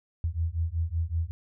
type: beating tone pair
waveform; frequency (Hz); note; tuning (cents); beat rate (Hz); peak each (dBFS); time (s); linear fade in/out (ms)
sine; 80.3 / 85.6; E2 / F2; -45 / -34; 5.3; -29; 0.24-1.31; 0
effects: none